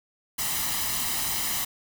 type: noise with comb filter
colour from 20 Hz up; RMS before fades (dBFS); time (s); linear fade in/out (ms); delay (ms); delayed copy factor
white; -28; 0.38-1.65; 10; 1; +0.6
effects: none